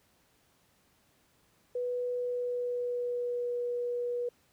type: tone with pitch glide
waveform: sine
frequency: 492.4 to 484.5 Hz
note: B4 to B4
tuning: -5 to -33 cents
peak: -30 dBFS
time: 1.75-4.29 s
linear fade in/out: 5 ms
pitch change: -28 cents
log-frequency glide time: 2.1-3.55 s
effects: pink hiss -68 dBFS RMS until 4.52 s + high-pass 60 Hz 12 dB/octave